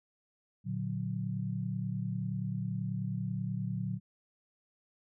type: chord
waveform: sine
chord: Bb augmented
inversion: none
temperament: equal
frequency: 116.54 / 146.83 / 185 Hz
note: Bb2 / D3 / F#3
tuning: 0 / 0 / 0 cents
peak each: -36 / -38 / -36 dBFS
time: 0.64-4 s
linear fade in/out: 50 ms
effects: none